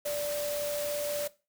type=tone in noise; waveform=sine; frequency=585 Hz; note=D5; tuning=7 cents flat; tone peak=-30 dBFS; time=0.05-1.28 s; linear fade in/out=10 ms; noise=white; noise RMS=-38 dBFS; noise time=0.05-1.28 s; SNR=+5 dB; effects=noise-tail reverb RT60 0.3 s tail -19 dB re dry